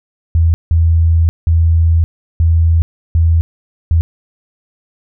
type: tone bursts at uneven times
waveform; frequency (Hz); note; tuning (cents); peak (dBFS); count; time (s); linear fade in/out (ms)
sine; 82.41; E2; 0; -7; 6; 0.35-0.54 / 0.71-1.29 / 1.47-2.04 / 2.4-2.82 / 3.15-3.41 / 3.91-4.01; 0
effects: none